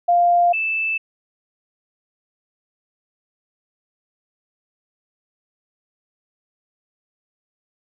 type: tone pair in turn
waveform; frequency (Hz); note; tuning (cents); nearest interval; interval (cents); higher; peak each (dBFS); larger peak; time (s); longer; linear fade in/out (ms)
sine; 698.5 / 2637; F5 / E7; 0 / 0; octave + major seventh; 2300; second; -12 / -19; first; 0.08-0.53 / 0.53-0.98; neither; 10
effects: none